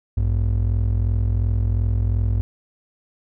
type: ring-modulated tone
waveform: triangle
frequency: 78.7 Hz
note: D#2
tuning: 20 cents sharp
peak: -12 dBFS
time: 0.17-2.41 s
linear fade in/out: 0 ms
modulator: 21.4 Hz
effects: none